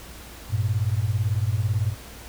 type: beating tone pair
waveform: sine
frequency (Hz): 98 / 116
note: G2 / A#2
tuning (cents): 0 / -8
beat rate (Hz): 18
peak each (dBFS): -23 / -24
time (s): 0.49-1.95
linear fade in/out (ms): 50
effects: added 60 Hz sine -44 dBFS peak until 2.28 s + pink hiss -43 dBFS RMS until 2.28 s